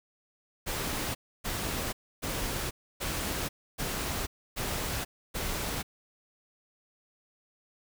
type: noise bursts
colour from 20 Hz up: pink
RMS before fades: -33 dBFS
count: 7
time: 0.66-5.83 s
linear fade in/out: 20 ms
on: 490 ms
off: 290 ms
effects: none